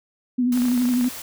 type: tone with vibrato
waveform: sine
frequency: 246.9 Hz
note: B3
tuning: in tune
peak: -17 dBFS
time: 0.38-1.09 s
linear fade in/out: 10 ms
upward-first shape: triangle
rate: 12 Hz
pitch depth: 51 cents each way
type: noise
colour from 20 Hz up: white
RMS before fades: -35 dBFS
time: 0.52-1.22 s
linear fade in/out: 2 ms
type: clicks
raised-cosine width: 0.5 ms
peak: -21 dBFS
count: 12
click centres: 0.575 / 0.62 / 0.654 / 0.684 / 0.717 / 0.777 / 0.82 / 0.855 / 0.889 / 0.938 / 1.011 / 1.044 s
effects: none